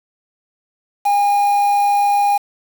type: tone with quantisation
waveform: triangle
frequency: 813 Hz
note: G#5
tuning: 37 cents flat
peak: -10 dBFS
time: 1.05-2.38 s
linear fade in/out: 10 ms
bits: 5
effects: none

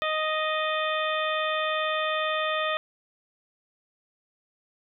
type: harmonic tone with a mistuned harmonic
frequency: 622.3 Hz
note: D#5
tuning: in tune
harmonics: 1 / 2 / 3 / 4 / 5 / 6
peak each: -29 / -29 / -32 / -34 / -37 / -35 dBFS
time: 0.02-2.77 s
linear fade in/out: 0 ms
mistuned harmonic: 6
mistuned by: -88 cents
effects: none

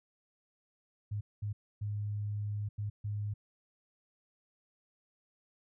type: tone bursts at uneven times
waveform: sine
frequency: 103.83 Hz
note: G#2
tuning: in tune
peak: -33 dBFS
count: 5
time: 1.11-1.21 / 1.42-1.53 / 1.81-2.69 / 2.78-2.9 / 3.04-3.34 s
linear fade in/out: 10 ms
effects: none

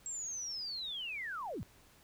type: linear sweep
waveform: sine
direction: down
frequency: 7630 to 55 Hz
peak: -38 dBFS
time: 0.06-1.63 s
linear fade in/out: 0 ms
effects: pink hiss -63 dBFS RMS until 2.03 s

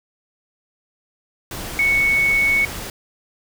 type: tone in noise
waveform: sine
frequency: 2217 Hz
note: C#7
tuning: in tune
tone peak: -14 dBFS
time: 1.79-2.65 s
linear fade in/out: 2 ms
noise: pink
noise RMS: -30 dBFS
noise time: 1.51-2.9 s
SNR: +13 dB
effects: none

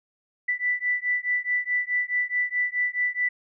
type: beating tone pair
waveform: sine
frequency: 1975.5 / 1980.2 Hz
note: B6 / B6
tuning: 0 / +4 cents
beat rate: 4.7 Hz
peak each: -26 dBFS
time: 0.48-3.29 s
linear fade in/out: 10 ms
effects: none

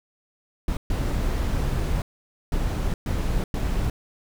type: noise bursts at uneven times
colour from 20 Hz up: brown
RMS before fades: -24 dBFS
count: 5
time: 0.68-0.77 / 0.9-2.02 / 2.52-2.94 / 3.06-3.44 / 3.54-3.9 s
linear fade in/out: 2 ms
effects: none

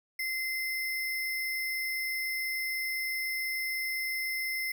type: tone with sample-and-hold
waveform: sine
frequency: 2073 Hz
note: C7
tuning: 17 cents flat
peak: -30 dBFS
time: 0.19-4.72 s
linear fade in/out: 5 ms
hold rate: 7350 Hz
effects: none

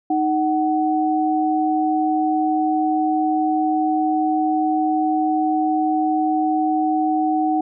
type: tone pair together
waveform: sine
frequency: 311.1 / 748.7 Hz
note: D#4 / F#5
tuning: 0 / +20 cents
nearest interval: octave + minor third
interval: 1520 cents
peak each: -19 dBFS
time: 0.1-7.61 s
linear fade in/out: 5 ms
effects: none

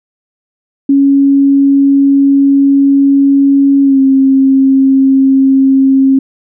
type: tone with pitch glide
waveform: sine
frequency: 277.2 to 268.5 Hz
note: C#4 to C4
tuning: 0 to +45 cents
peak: -4 dBFS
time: 0.89-6.19 s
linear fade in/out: 5 ms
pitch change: -55 cents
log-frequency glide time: 3.83-3.99 s
effects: none

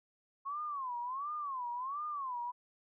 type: tone with vibrato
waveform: sine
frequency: 1077 Hz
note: C6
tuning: 50 cents sharp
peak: -36 dBFS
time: 0.45-2.52 s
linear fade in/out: 20 ms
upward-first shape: sine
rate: 1.4 Hz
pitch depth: 210 cents each way
effects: none

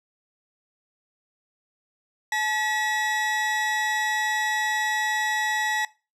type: tone pair together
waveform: 40% pulse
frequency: 860 / 1930.6 Hz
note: A5 / B6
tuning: -40 / -40 cents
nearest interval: octave + major second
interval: 1400 cents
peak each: -27 / -24 dBFS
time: 2.32-5.85 s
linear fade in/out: 2 ms
effects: noise-tail reverb RT60 0.3 s tail -20 dB re dry + low-pass 9000 Hz 12 dB/octave

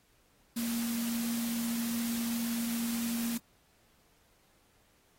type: tone in noise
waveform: sine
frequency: 233.1 Hz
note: A#3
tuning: in tune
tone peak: -31 dBFS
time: 0.56-3.38 s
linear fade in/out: 10 ms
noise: white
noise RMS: -40 dBFS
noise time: 0.56-3.38 s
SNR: +6 dB
effects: pink hiss -68 dBFS RMS until 5.18 s + AAC 48 kbps

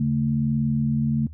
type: tone pair together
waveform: sine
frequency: 141.9 / 223 Hz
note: C#3 / A3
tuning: +41 / +23 cents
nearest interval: minor sixth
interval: 782 cents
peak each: -22 dBFS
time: 0-1.27 s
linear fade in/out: 5 ms
effects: noise-tail reverb RT60 0.1 s tail -20 dB re dry + added 78 Hz sine -37 dBFS peak until 1.33 s

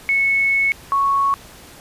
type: tone pair in turn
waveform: sine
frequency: 2202 / 1107.7 Hz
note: C#7 / C#6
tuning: -12 / -2 cents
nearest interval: octave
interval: 1190 cents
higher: first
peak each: -14 dBFS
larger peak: neither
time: 0.09-0.72 / 0.92-1.34 s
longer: first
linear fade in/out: 0 ms
effects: pink hiss -42 dBFS RMS until 1.8 s + resampled to 32000 Hz

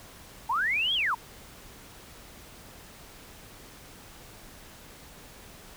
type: linear two-way sweep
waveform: sine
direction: up then down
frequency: 838 to 3379 to 838 Hz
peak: -24 dBFS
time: 0.49-1.15 s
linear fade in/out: 10 ms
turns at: 0.94 s
effects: pink hiss -49 dBFS RMS until 5.76 s

